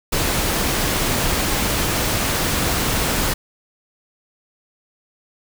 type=noise; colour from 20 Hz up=pink; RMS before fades=-20 dBFS; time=0.12-3.34 s; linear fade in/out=10 ms; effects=none